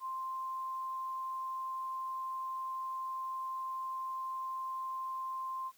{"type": "tone", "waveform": "sine", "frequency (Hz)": 1048, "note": "C6", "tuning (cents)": 2, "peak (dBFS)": -36, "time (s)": [0, 5.72], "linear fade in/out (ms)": 50, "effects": ["white hiss -66 dBFS RMS until 5.77 s"]}